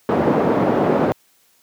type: band-pass noise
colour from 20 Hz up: pink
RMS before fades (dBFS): -17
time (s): 0.09-1.12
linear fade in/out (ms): 0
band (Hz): 210 to 730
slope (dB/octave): 12
effects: white hiss -58 dBFS RMS until 1.62 s + high-pass 100 Hz 12 dB/octave